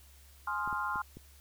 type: chord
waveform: sine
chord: F minor seventh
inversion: first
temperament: equal with one note detuned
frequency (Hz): 838.3 / 1046.5 / 1244.5 / 1396.9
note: Ab5 / C6 / Eb6 / F6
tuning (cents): +16 / 0 / 0 / 0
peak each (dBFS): -39 / -35 / -41 / -36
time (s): 0.47-1.02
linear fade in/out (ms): 5
type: clicks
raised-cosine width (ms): 3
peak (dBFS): -33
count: 4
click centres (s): 0.676 / 0.728 / 0.958 / 1.17
effects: added 69 Hz sine -56 dBFS peak until 1.4 s + white hiss -61 dBFS RMS until 1.4 s